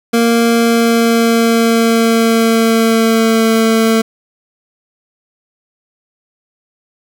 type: tone with pitch glide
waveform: 25% pulse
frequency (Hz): 232.2 to 224.2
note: A#3 to A3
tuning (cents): -7 to +33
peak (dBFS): -5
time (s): 0.13-4.02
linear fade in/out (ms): 10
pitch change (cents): -60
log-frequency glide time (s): 0.55-3.54
effects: none